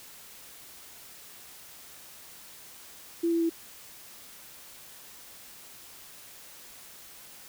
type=tone with pitch steps; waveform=sine; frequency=337.1 / 334.4 / 331.7 Hz; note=E4 / E4 / E4; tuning=+39 / +25 / +11 cents; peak=-23 dBFS; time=3.23-3.497 s; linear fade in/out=10 ms; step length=89 ms; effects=white hiss -49 dBFS RMS until 7.48 s